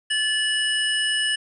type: tone pair together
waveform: square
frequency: 1734.5 / 2934 Hz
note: A6 / F#7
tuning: -25 / -15 cents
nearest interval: major sixth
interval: 910 cents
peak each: -25 / -23 dBFS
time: 0.1-1.36 s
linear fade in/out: 10 ms
effects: resampled to 24000 Hz